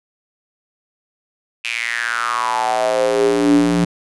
square tone with high-pass filter sweep, 58.27 Hz, A#1, in tune, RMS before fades -17 dBFS, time 1.64-3.85 s, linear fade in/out 10 ms, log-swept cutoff 2600 to 200 Hz, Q 6.5, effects resampled to 24000 Hz

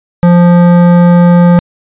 sine tone with hard clipping, 174.61 Hz, F3, in tune, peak -4 dBFS, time 0.23-1.59 s, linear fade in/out 0 ms, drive 14 dB, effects resampled to 8000 Hz

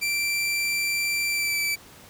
sawtooth tone with pitch glide, 2349 to 2319 Hz, D7 to D7, 0 to -22 cents, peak -20 dBFS, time 0.01-1.76 s, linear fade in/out 20 ms, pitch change -22 cents, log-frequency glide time 1.28-1.58 s, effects pink hiss -48 dBFS RMS until 2.09 s + high-pass 60 Hz 12 dB/octave

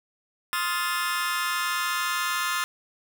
sawtooth chord, F dominant seventh, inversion second, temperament just, 1047.7 / 1257.2 / 1396.9 / 1746.1 Hz, C6 / Eb6 / F6 / A6, +2 / +18 / 0 / -14 cents, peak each -27 dBFS, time 0.53-2.64 s, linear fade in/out 0 ms, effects none

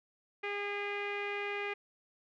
sawtooth tone with low-pass filter, 407.1 Hz, G#4, 35 cents flat, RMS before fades -37 dBFS, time 0.43-1.74 s, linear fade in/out 10 ms, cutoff 2300 Hz, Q 6, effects none

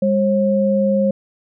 sine tone pair together, 202.1 / 539.5 Hz, G#3 / C#5, -47 / -47 cents, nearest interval octave + perfect fourth, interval 1700 cents, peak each -16 dBFS, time 0.02-1.11 s, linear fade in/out 5 ms, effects none

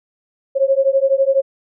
sine beating tone pair, 536 / 548 Hz, C5 / C#5, +42 / -20 cents, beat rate 12 Hz, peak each -15 dBFS, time 0.55-1.42 s, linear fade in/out 20 ms, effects none

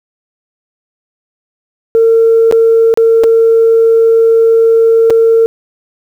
sine tone with dropouts, 454.4 Hz, A#4, 44 cents flat, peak -3 dBFS, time 1.95-5.46 s, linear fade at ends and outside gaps 0 ms, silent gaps 2.512-2.524 / 2.94-2.974 / 3.236-3.24 / 5.1-5.105 s, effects tanh soft clip ceiling 0 dBFS + 7-bit

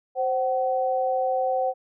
sine tone pair together, 523.3 / 755.8 Hz, C5 / F#5, 0 / +37 cents, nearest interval tritone, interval 637 cents, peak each -24 dBFS, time 0.15-1.74 s, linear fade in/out 50 ms, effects none

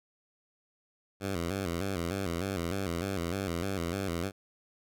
10% pulse tone with vibrato, 91 Hz, F#2, 28 cents flat, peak -23 dBFS, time 1.2-4.32 s, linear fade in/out 50 ms, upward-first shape square, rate 3.3 Hz, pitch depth 120 cents each way, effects none

